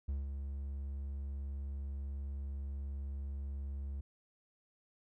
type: tone with ADSR envelope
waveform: triangle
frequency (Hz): 69.3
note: C#2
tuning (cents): 0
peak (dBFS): -31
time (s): 0.08-4.01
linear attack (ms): 10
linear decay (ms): 170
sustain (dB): -5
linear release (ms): 5
effects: none